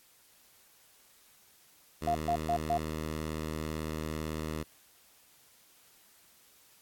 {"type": "tone", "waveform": "10% pulse", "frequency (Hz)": 78, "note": "D#2", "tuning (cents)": 5, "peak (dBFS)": -26, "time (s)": [2.01, 4.64], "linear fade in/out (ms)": 20}
{"type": "tone bursts", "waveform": "sine", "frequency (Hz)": 698.5, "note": "F5", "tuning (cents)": 0, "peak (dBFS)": -26, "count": 4, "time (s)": [2.07, 2.776], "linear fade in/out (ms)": 5, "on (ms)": 79, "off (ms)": 130}
{"effects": ["white hiss -62 dBFS RMS until 6.81 s", "AAC 64 kbps"]}